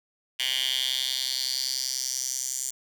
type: tone with high-pass filter sweep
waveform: 10% pulse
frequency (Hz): 130.5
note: C3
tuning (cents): -4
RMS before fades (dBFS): -29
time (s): 0.39-2.71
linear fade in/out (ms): 10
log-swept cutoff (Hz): 2800 to 7100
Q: 4.2
effects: none